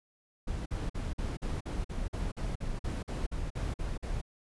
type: noise bursts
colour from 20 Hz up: brown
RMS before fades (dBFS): -34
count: 16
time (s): 0.47-4.215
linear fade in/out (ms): 10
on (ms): 190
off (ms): 47
effects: resampled to 24000 Hz